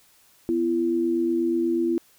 sine tone pair together, 249.1 / 337.4 Hz, B3 / E4, +15 / +40 cents, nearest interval perfect fourth, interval 525 cents, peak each -27 / -21 dBFS, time 0.49-1.98 s, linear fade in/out 0 ms, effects white hiss -58 dBFS RMS until 2.18 s

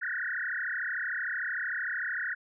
sine tone with frequency modulation, 1676 Hz, G#6, 15 cents sharp, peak -30 dBFS, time 0.01-2.35 s, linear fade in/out 20 ms, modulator 33.3 Hz, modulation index 7.2, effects none

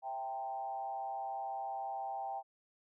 sine tone with frequency modulation, 788 Hz, G5, 9 cents sharp, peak -37 dBFS, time 0.02-2.43 s, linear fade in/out 50 ms, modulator 126 Hz, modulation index 0.76, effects none

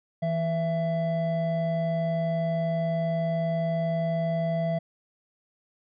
triangle tone pair together, 163.78 / 666 Hz, E3 / E5, -11 / +18 cents, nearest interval 2 octaves, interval 2429 cents, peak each -25 dBFS, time 0.22-4.79 s, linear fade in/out 10 ms, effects resampled to 11025 Hz

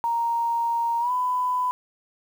sine tone with pitch glide, 932.3 to 999.2 Hz, A#5 to B5, 0 to +20 cents, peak -21 dBFS, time 0.04-1.71 s, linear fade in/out 0 ms, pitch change +120 cents, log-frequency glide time 1-1.11 s, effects 8-bit

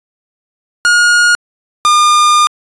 45% pulse tone pair in turn, 1433 / 1208.5 Hz, F6 / D6, +44 / +49 cents, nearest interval minor third, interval 295 cents, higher first, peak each -6 dBFS, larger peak neither, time 0.85-1.35 / 1.85-2.47 s, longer second, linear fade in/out 0 ms, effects resampled to 22050 Hz

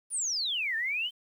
sine exponential two-way sweep, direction down then up, 9956 to 1752 to 3157 Hz, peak -28 dBFS, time 0.1-1.11 s, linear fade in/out 50 ms, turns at 0.76 s, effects 10-bit

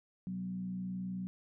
sine tone with frequency modulation, 186.3 Hz, F#3, 12 cents sharp, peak -36 dBFS, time 0.27-1.27 s, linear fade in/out 0 ms, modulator 59.1 Hz, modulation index 0.47, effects none

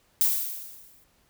violet noise with exponential decay, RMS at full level -20 dBFS, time 0.21-1.04 s, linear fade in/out 0 ms, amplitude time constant 180 ms, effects pink hiss -65 dBFS RMS until 1.29 s

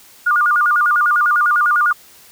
sine tone with vibrato, 1308 Hz, E6, 14 cents flat, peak -11 dBFS, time 0.26-1.93 s, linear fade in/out 10 ms, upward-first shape square, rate 10 Hz, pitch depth 160 cents each way, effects white hiss -45 dBFS RMS until 2.31 s

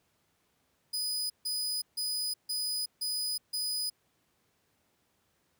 sawtooth tone bursts, 4978 Hz, D#8, in tune, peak -28 dBFS, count 6, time 0.93-3.9 s, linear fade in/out 10 ms, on 370 ms, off 150 ms, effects pink hiss -73 dBFS RMS until 5.59 s + high-pass 80 Hz 12 dB/octave

